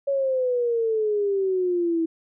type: exponential sweep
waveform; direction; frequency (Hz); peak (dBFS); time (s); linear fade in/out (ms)
sine; down; 561 to 323.8; -20; 0.07-2.06; 10
effects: none